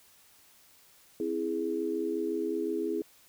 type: chord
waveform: sine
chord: C augmented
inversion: none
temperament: equal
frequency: 261.6 / 329.6 / 415.3 Hz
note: C4 / E4 / G#4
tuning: 0 / 0 / 0 cents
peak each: -37 / -32 / -32 dBFS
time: 1.2-3.02 s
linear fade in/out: 2 ms
effects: white hiss -60 dBFS RMS until 3.28 s